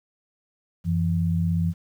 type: tone pair together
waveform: sine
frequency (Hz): 91.12 / 167.8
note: F#2 / E3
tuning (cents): -26 / +31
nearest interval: major seventh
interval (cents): 1057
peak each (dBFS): -24 / -22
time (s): 0.84-1.74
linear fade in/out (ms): 50
effects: 9-bit